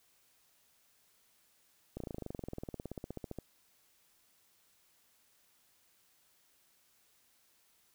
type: slowing click train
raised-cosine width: 2 ms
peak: -27 dBFS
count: 29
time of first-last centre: 1.97-3.387 s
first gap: 33 ms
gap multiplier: 1.03
effects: white hiss -70 dBFS RMS until 7.94 s